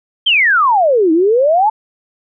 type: exponential two-way sweep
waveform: sine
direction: down then up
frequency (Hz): 3235 to 310 to 899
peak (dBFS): -8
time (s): 0.26-1.7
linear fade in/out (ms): 10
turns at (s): 1.12
effects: none